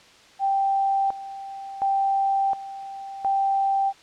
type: tone with tremolo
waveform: sine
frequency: 784 Hz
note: G5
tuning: in tune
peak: -19 dBFS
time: 0.39-3.93 s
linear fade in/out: 50 ms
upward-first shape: square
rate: 0.7 Hz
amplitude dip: 80%
effects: white hiss -51 dBFS RMS until 4.02 s + low-pass 5000 Hz 12 dB/octave